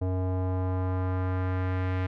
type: tone with low-pass filter sweep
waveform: square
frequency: 92.5 Hz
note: F#2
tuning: in tune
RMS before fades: -28 dBFS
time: 0.01-2.07 s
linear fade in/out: 10 ms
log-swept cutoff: 630 to 2200 Hz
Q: 1.4
effects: none